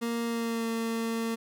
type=tone with pitch glide; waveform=30% pulse; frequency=233.1 to 227.8 Hz; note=A#3 to A#3; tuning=0 to -40 cents; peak=-26 dBFS; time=0.01-1.36 s; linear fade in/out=20 ms; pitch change=-40 cents; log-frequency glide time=0.25-0.67 s; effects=none